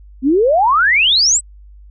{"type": "exponential sweep", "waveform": "sine", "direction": "up", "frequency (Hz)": [246.9, 8372], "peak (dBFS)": -9, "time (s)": [0.22, 1.41], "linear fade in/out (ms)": 50, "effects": ["added 50 Hz sine -37 dBFS peak until 1.9 s"]}